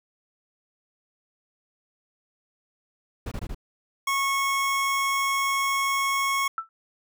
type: noise bursts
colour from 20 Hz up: brown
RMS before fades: -32 dBFS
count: 4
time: 3.26-3.547 s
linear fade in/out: 5 ms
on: 56 ms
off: 21 ms
type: tone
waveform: 25% pulse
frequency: 1097 Hz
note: C#6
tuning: 18 cents flat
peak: -19 dBFS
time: 4.07-6.48 s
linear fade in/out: 5 ms
type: tone with exponential decay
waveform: sine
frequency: 1327 Hz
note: E6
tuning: 11 cents sharp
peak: -22 dBFS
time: 6.58-6.69 s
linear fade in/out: 1 ms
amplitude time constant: 22 ms
effects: none